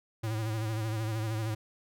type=tone with vibrato; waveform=square; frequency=110 Hz; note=A2; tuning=in tune; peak=-31 dBFS; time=0.23-1.55 s; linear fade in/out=10 ms; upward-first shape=sine; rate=13 Hz; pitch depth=55 cents each way; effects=none